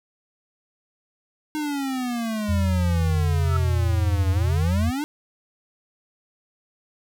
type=exponential two-way sweep; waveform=square; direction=down then up; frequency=308.4 to 94.5 to 308.4 Hz; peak=-25 dBFS; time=1.55-5.04 s; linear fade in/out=0 ms; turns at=4.31 s
type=tone; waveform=sine; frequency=85.8 Hz; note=F2; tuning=30 cents flat; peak=-19 dBFS; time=2.48-4.91 s; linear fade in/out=20 ms
type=tone with exponential growth; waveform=sine; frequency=1318.5 Hz; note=E6; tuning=in tune; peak=-23 dBFS; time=3.38-3.57 s; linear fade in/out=5 ms; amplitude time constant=40 ms
effects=none